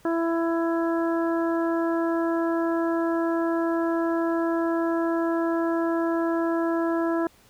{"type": "harmonic tone", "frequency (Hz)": 332.9, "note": "E4", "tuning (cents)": 17, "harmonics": [1, 2, 3, 4, 5], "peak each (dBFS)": [-23, -29, -33, -35, -37], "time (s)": [0.05, 7.27], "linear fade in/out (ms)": 2, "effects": ["pink hiss -57 dBFS RMS until 7.49 s"]}